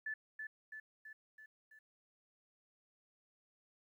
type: tone with echo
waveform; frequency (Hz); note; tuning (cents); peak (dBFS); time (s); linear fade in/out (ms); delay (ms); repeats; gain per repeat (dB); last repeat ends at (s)
sine; 1742; A6; -18; -38; 0.06-0.14; 5; 330; 5; -4; 1.79
effects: 13-bit